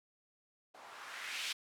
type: noise with low-pass filter sweep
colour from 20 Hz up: violet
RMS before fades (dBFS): -44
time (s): 0.74-1.53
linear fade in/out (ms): 10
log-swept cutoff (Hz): 720 to 3300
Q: 1.7
effects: none